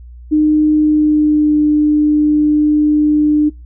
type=tone with pitch glide; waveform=sine; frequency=305.1 to 300.2 Hz; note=D#4 to D4; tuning=-34 to +38 cents; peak=-8 dBFS; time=0.31-3.5 s; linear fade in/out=20 ms; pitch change=-28 cents; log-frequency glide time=0.74-1.56 s; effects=noise-tail reverb RT60 0.2 s tail -24 dB re dry + added 60 Hz sine -32 dBFS peak until 3.65 s